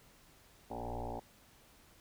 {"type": "tone with frequency modulation", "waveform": "sine", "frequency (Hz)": 415.3, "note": "G#4", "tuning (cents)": 0, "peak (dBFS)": -38, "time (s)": [0.7, 1.2], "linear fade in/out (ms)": 10, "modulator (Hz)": 59.2, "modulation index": 7.7, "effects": ["pink hiss -63 dBFS RMS until 2 s"]}